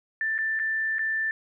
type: tone with dropouts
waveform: sine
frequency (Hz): 1772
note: A6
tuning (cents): +12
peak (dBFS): -24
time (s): 0.21-1.31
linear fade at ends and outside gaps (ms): 1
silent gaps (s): 0.38-0.387 / 0.591-0.597 / 0.984-0.992
effects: none